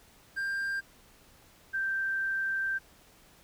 triangle / sine tone pair in turn, 1590 / 1568.1 Hz, G6 / G6, +24 / 0 cents, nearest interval unison, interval 24 cents, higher first, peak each -28 dBFS, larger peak neither, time 0.36-0.81 / 1.73-2.79 s, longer second, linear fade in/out 20 ms, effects pink hiss -59 dBFS RMS until 3.43 s

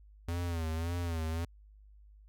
square tone with vibrato, 83.5 Hz, E2, 23 cents sharp, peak -33 dBFS, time 0.28-1.45 s, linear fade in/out 5 ms, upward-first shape sine, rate 1.8 Hz, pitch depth 82 cents each way, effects added 51 Hz sine -54 dBFS peak until 2.28 s

